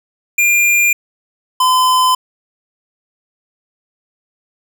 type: tone pair in turn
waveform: square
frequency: 2400 / 1019.9 Hz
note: D7 / C6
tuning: +37 / -45 cents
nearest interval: octave + minor third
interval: 1482 cents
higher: first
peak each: -10 dBFS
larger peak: neither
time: 0.38-0.93 / 1.6-2.15 s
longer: neither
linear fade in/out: 5 ms
effects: none